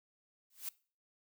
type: noise with exponential growth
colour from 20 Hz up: blue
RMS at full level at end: -36 dBFS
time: 0.5-0.69 s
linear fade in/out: 5 ms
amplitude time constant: 41 ms
effects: noise-tail reverb RT60 0.4 s tail -22 dB re dry